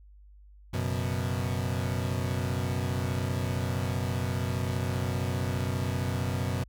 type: chord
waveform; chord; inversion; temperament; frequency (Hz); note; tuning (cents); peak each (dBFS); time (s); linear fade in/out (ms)
35% pulse; F# suspended fourth; none; equal; 92.5 / 123.47 / 138.59; F#2 / B2 / C#3; 0 / 0 / 0; -29 / -30 / -35; 0.73-6.64; 10
effects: added 50 Hz sine -50 dBFS peak until 6.68 s